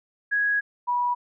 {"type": "tone pair in turn", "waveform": "sine", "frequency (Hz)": [1661.2, 974.2], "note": ["G#6", "B5"], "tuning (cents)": [0, -24], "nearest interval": "major sixth", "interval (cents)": 924, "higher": "first", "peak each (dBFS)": [-20, -21], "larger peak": "first", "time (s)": [[0.31, 0.61], [0.87, 1.15]], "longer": "first", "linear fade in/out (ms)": 20, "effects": []}